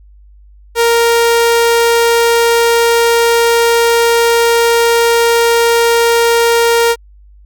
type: tone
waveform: sawtooth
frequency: 466.2 Hz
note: A#4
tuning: in tune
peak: -4 dBFS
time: 0.75-6.96 s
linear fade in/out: 50 ms
effects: added 50 Hz sine -38 dBFS peak until 7.45 s